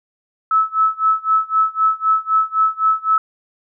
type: tone with tremolo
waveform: sine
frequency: 1302 Hz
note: E6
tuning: 22 cents flat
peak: -10 dBFS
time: 0.51-3.18 s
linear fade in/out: 2 ms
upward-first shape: sine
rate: 3.9 Hz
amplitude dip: 95%
effects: none